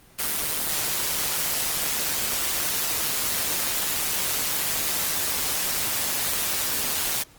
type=noise with amplitude modulation; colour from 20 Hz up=white; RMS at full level=-23 dBFS; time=0.18-7.24 s; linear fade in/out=20 ms; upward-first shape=sine; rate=150 Hz; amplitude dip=60%; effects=pink hiss -53 dBFS RMS until 7.38 s + Opus 24 kbps